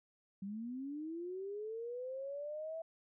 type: linear sweep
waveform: sine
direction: up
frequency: 190 to 659.3 Hz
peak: -40 dBFS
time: 0.42-2.82 s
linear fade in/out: 5 ms
effects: none